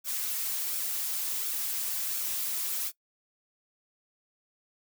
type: noise with flanger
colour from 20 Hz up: blue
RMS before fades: -32 dBFS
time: 0.04-2.92 s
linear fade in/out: 50 ms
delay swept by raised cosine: 1 to 5.8 ms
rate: 1.4 Hz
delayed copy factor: -0.55
effects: noise-tail reverb RT60 0.1 s tail -20 dB re dry